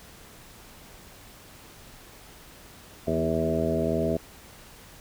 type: harmonic tone with a mistuned harmonic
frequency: 81.2 Hz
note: E2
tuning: 26 cents flat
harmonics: 1 / 2 / 3 / 4 / 5 / 6 / 7 / 8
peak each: -34 / -31 / -30 / -33 / -30 / -34 / -34 / -29 dBFS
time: 3.07-4.17 s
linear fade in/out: 5 ms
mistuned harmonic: 3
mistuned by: -26 cents
effects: pink hiss -49 dBFS RMS until 5 s